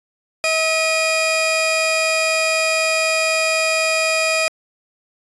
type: tone pair together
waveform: sawtooth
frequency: 640 / 2456 Hz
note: D#5 / D#7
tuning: +49 / -23 cents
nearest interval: octave + major seventh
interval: 2328 cents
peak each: -15 dBFS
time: 0.44-4.48 s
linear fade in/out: 0 ms
effects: resampled to 22050 Hz